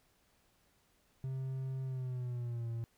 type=tone with pitch glide; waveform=triangle; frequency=132.2 to 115.75 Hz; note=C3 to A#2; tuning=+18 to -12 cents; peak=-34 dBFS; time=1.24-2.84 s; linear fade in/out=0 ms; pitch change=-230 cents; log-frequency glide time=1.84-2.69 s; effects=pink hiss -72 dBFS RMS until 2.97 s